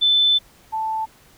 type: tone pair in turn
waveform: sine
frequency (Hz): 3520 / 880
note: A7 / A5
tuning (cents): 0 / 0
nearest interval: 2 octaves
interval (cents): 2400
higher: first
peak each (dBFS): -13 / -21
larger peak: first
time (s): 0.01-0.39 / 0.72-1.06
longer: first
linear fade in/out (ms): 20
effects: pink hiss -52 dBFS RMS until 1.37 s